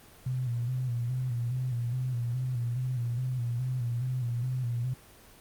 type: tone with vibrato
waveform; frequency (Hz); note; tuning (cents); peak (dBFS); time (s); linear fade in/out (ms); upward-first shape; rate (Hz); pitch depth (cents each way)
sine; 123.47; B2; 0; -28; 0.26-4.94; 5; square; 2.4; 61
effects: pink hiss -54 dBFS RMS until 5.4 s + Opus 24 kbps